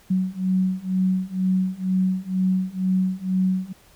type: beating tone pair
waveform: sine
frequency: 185.5 / 187.6 Hz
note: F#3 / F#3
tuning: +5 / +24 cents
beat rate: 2.1 Hz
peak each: -23 / -22 dBFS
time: 0.1-3.73 s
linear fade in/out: 10 ms
effects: pink hiss -54 dBFS RMS until 3.95 s